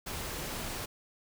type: noise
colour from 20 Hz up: pink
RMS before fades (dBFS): -38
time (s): 0.06-0.86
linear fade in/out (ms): 10
effects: none